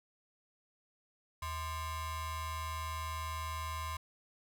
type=ring-modulated tone; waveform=45% pulse; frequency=560 Hz; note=C#5; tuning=18 cents sharp; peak=-34 dBFS; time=1.42-3.97 s; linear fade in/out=5 ms; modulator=480 Hz; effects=none